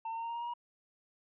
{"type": "tone with pitch steps", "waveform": "triangle", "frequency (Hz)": [901, 908.8, 916.7, 924.7, 932.8, 940.9, 949.1, 957.3], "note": ["A5", "A#5", "A#5", "A#5", "A#5", "A#5", "A#5", "A#5"], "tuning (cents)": [41, -44, -29, -14, 1, 16, 31, 46], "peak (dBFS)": -34, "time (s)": [0.05, 0.538], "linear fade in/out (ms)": 5, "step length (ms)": 61, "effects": ["resampled to 8000 Hz"]}